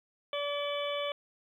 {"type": "harmonic tone with a mistuned harmonic", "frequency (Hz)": 576, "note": "D5", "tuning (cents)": -34, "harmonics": [1, 2, 3, 4, 5, 6], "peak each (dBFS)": [-33, -39, -49, -41, -41, -41], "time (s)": [0.33, 1.12], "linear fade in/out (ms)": 2, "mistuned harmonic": 5, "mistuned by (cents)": 73, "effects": ["11-bit"]}